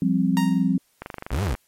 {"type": "chord", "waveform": "sine", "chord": "F suspended second", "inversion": "none", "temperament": "just", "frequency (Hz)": [174.61, 196.44, 261.9], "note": ["F3", "G3", "C4"], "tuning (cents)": [0, 4, 2], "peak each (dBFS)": -22, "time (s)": [0.02, 0.78], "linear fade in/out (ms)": 2}
{"type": "tone with exponential decay", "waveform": "sawtooth", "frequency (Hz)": 932.3, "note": "A#5", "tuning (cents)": 0, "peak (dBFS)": -19, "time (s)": [0.37, 0.75], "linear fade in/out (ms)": 0, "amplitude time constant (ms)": 81}
{"type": "click train", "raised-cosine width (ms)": 0.5, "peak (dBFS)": -17, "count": 14, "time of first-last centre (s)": [1.02, 1.551], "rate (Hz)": 24.5}
{"type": "linear two-way sweep", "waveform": "35% pulse", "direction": "up then down", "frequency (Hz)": [47.36, 106.6, 47.36], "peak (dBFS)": -20, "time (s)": [1.31, 1.55], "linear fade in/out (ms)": 10, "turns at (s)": 1.43}
{"effects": ["white hiss -64 dBFS RMS until 1.67 s", "MP3 64 kbps"]}